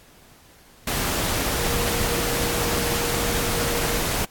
sine tone in noise, 473 Hz, A#4, 25 cents sharp, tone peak -29 dBFS, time 1.58-4.02 s, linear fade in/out 5 ms, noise pink, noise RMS -24 dBFS, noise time 0.87-4.25 s, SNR -8 dB, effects pink hiss -52 dBFS RMS until 4.3 s + AAC 64 kbps

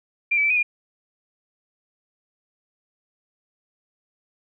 sine tone with pitch steps, 2381 / 2297 / 2329 / 2492 / 2420 Hz, D7 / D7 / D7 / D#7 / D#7, +23 / -39 / -15 / +2 / -49 cents, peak -17 dBFS, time 0.31-0.63 s, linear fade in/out 10 ms, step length 64 ms, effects none

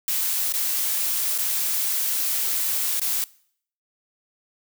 blue noise with dropouts, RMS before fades -24 dBFS, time 0.08-3.24 s, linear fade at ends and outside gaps 1 ms, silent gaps 0.524-0.538 / 1.379-1.385 / 2.997-3.016 s, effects noise-tail reverb RT60 0.6 s tail -22 dB re dry

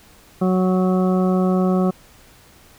harmonic tone, 185 Hz, F#3, in tune, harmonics 1 / 2 / 3 / 4 / 6 / 7, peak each -16 / -22 / -26 / -28 / -32 / -33 dBFS, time 0.41-1.91 s, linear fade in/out 10 ms, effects pink hiss -49 dBFS RMS until 2.78 s

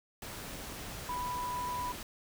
sine tone in noise, 987.8 Hz, B5, in tune, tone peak -34 dBFS, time 1.09-1.92 s, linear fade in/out 2 ms, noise pink, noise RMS -43 dBFS, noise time 0.22-2.03 s, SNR +6 dB, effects none

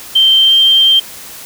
sine tone with pitch glide, 3131 to 3155 Hz, G7 to G7, -3 to +10 cents, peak -5 dBFS, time 0.15-1 s, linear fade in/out 10 ms, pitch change +13 cents, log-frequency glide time 0.39-0.6 s, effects white hiss -31 dBFS RMS until 1.45 s

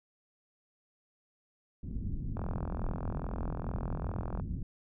pink low-pass noise, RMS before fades -36 dBFS, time 1.83-4.63 s, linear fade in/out 2 ms, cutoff 230 Hz, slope 24 dB/octave
click train, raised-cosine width 1 ms, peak -26 dBFS, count 87, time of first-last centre 2.37-4.398 s, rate 42.4 Hz
effects none

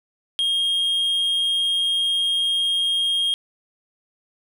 triangle tone, 3239 Hz, G#7, 44 cents flat, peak -17 dBFS, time 0.39-3.34 s, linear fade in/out 0 ms, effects none

